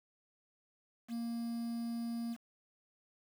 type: tone with quantisation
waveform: triangle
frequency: 233.1 Hz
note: A#3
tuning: in tune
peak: -34 dBFS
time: 1.08-2.37 s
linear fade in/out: 50 ms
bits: 9
effects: none